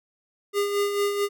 square tone with tremolo, 405.9 Hz, G#4, 40 cents flat, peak -21 dBFS, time 0.53-1.29 s, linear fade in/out 50 ms, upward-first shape sine, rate 4.5 Hz, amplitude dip 50%, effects none

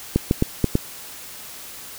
clicks, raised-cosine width 3 ms, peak -3 dBFS, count 5, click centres 0.16 / 0.311 / 0.424 / 0.643 / 0.754 s, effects white hiss -38 dBFS RMS until 1.98 s

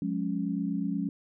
sine chord, Db major, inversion first, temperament equal with one note detuned, 179.01 / 207.7 / 277.2 Hz, F3 / Ab3 / Db4, +43 / 0 / 0 cents, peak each -32 dBFS, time 0.02-1.09 s, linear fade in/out 2 ms, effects none

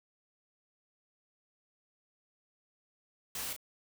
white noise with echo, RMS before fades -39 dBFS, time 3.35-3.53 s, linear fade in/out 2 ms, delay 34 ms, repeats 1, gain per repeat -6 dB, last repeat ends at 3.564 s, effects none

